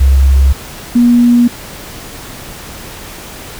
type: tone pair in turn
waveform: sine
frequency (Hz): 67.4 / 240.2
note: C#2 / B3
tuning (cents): -48 / -48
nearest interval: octave + minor seventh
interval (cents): 2200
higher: second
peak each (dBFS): -4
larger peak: neither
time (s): 0-0.53 / 0.95-1.48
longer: neither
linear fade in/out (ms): 10
effects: pink hiss -29 dBFS RMS until 3.59 s